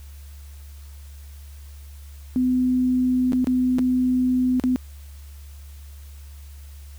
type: tone with dropouts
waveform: sine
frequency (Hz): 253.2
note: B3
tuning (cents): +43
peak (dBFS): -17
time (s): 2.36-4.76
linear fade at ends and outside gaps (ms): 0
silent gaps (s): 3.322-3.332 / 3.444-3.471 / 3.785-3.791 / 4.598-4.638
effects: added 71 Hz sine -38 dBFS peak until 6.98 s + white hiss -53 dBFS RMS until 6.98 s